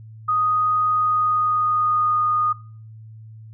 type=tone with pitch glide; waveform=sine; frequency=1244.5 to 1230.2 Hz; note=D#6 to D#6; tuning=0 to -20 cents; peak=-17 dBFS; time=0.28-2.53 s; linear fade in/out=10 ms; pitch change=-20 cents; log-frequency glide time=0.88-2.22 s; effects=noise-tail reverb RT60 0.4 s tail -17 dB re dry + added 110 Hz sine -38 dBFS peak until 3.53 s